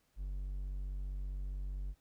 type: tone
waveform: triangle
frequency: 47.64 Hz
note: G1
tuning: 49 cents flat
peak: -35 dBFS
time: 0.16-1.95 s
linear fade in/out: 50 ms
effects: pink hiss -75 dBFS RMS until 2 s